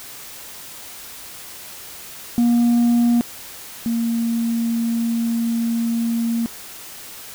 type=tone pair in turn; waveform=sine; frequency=237.6 / 231.4 Hz; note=A#3 / A#3; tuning=+33 / -13 cents; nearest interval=unison; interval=46 cents; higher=first; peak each=-10 / -17 dBFS; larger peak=first; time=2.38-3.21 / 3.86-6.46 s; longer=second; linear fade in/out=0 ms; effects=tanh soft clip ceiling -12 dBFS + white hiss -37 dBFS RMS until 7.34 s